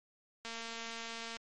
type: click train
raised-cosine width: 0.2 ms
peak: -26 dBFS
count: 211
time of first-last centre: 0.45-1.367 s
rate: 229 Hz
effects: MP3 48 kbps